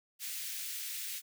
white high-pass noise, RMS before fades -40 dBFS, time 0.19-1.22 s, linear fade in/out 50 ms, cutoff 1900 Hz, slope 24 dB/octave, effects none

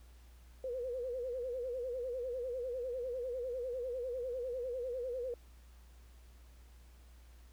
sine tone with vibrato, 499.4 Hz, B4, 19 cents sharp, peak -36 dBFS, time 0.64-5.34 s, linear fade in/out 2 ms, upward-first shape sine, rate 10 Hz, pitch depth 100 cents each way, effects added 60 Hz sine -55 dBFS peak until 7.52 s + pink hiss -67 dBFS RMS until 7.52 s

